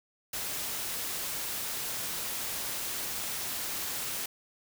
white noise, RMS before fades -35 dBFS, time 0.33-4.26 s, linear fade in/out 5 ms, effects none

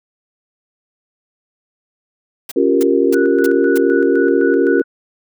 white noise bursts, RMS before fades -27 dBFS, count 5, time 2.49-3.78 s, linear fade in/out 5 ms, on 26 ms, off 290 ms
sine chord, G half-diminished seventh, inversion second, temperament equal, 277.2 / 349.2 / 392 / 466.2 Hz, Db4 / F4 / G4 / Bb4, 0 / 0 / 0 / 0 cents, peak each -16 dBFS, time 2.56-4.82 s, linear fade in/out 5 ms
sine tone with tremolo, 1475 Hz, F#6, 6 cents flat, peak -21 dBFS, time 3.13-4.84 s, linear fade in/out 20 ms, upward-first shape square, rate 3.9 Hz, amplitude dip 60%
effects none

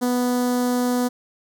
sawtooth tone with notch filter, 246.9 Hz, B3, in tune, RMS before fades -21 dBFS, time 0.01-1.09 s, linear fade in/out 20 ms, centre 2500 Hz, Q 0.67, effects none

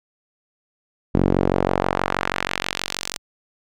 sawtooth tone with band-pass filter sweep, 46.25 Hz, F#1, in tune, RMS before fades -22 dBFS, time 1.14-3.18 s, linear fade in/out 10 ms, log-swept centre 260 to 6600 Hz, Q 1, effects none

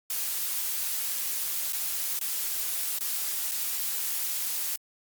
blue noise with dropouts, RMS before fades -30 dBFS, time 0.1-4.76 s, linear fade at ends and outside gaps 2 ms, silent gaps 1.724-1.731 / 2.191-2.211 / 2.987-3.007 / 3.513-3.517 s, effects Opus 48 kbps

